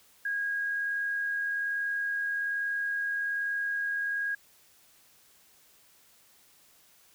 sine tone with amplitude modulation, 1638 Hz, G#6, 24 cents flat, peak -27 dBFS, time 0.25-4.35 s, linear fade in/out 5 ms, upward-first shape sine, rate 81.2 Hz, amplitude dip 25%, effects white hiss -61 dBFS RMS until 7.14 s

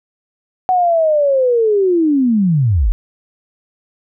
sine linear sweep, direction down, 749 to 37 Hz, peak -10 dBFS, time 0.69-2.92 s, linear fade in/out 0 ms, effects none

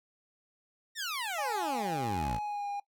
15% pulse exponential sweep, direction down, 1894 to 49.79 Hz, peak -27 dBFS, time 0.95-2.4 s, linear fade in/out 50 ms
triangle tone with vibrato, 825 Hz, G#5, 12 cents flat, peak -31 dBFS, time 1.38-2.8 s, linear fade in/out 5 ms, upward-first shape sine, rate 1.3 Hz, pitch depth 32 cents each way
effects noise-tail reverb RT60 0.1 s tail -20 dB re dry

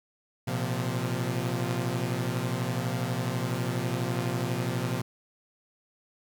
sawtooth chord, Bb suspended second, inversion none, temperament equal with one note detuned, 116.54 / 128.64 / 174.61 Hz, Bb2 / C3 / F3, 0 / -29 / 0 cents, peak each -28 / -27 / -30 dBFS, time 0.47-5.02 s, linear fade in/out 10 ms, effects 10-bit

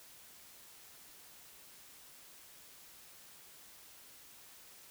silence, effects white hiss -57 dBFS RMS until 4.9 s

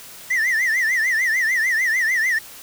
triangle tone with vibrato, 1909 Hz, A#6, 41 cents sharp, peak -15 dBFS, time 0.3-2.39 s, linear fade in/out 10 ms, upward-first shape triangle, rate 6.7 Hz, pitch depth 180 cents each way, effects white hiss -40 dBFS RMS until 2.62 s

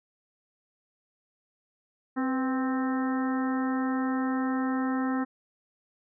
harmonic tone with a mistuned harmonic, 261.6 Hz, C4, in tune, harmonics 1 / 2 / 3 / 4 / 5 / 6 / 7, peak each -26 / -39 / -37 / -39 / -38 / -43 / -41 dBFS, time 2.16-5.25 s, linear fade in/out 20 ms, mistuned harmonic 2, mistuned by -68 cents, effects none

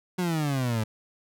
30% pulse exponential sweep, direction down, 185 to 106.5 Hz, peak -22 dBFS, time 0.18-0.84 s, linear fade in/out 10 ms, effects none

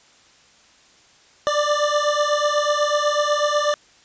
25% pulse beating tone pair, 587 / 595.1 Hz, D5 / D5, -1 / +23 cents, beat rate 8.1 Hz, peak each -17 dBFS, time 1.47-3.74 s, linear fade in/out 0 ms, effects white hiss -53 dBFS RMS until 4.04 s + resampled to 16000 Hz

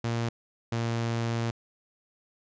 sawtooth tone pair in turn, 116.54 / 115.94 Hz, A#2 / A#2, 0 / -9 cents, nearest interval unison, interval 9 cents, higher first, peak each -23 dBFS, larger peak neither, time 0.04-0.29 / 0.72-1.51 s, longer second, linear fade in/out 5 ms, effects resampled to 16000 Hz

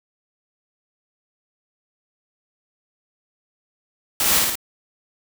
white noise with echo, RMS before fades -20 dBFS, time 4.2-4.39 s, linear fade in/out 2 ms, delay 55 ms, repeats 3, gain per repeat -2 dB, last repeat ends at 4.555 s, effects none

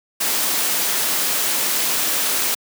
white noise, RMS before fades -20 dBFS, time 0.2-2.55 s, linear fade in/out 10 ms, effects high-pass 200 Hz 12 dB/octave

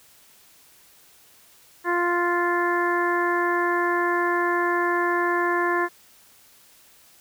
harmonic tone, 349.2 Hz, F4, in tune, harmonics 1 / 2 / 3 / 4 / 5 / 6, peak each -24 / -30 / -25 / -32 / -26 / -38 dBFS, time 1.84-5.89 s, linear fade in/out 50 ms, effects white hiss -54 dBFS RMS until 7.2 s

